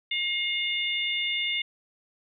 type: harmonic tone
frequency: 713 Hz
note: F5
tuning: 36 cents sharp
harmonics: 3 / 4 / 5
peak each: -29 / -30 / -31 dBFS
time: 0.11-1.62 s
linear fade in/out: 5 ms
effects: none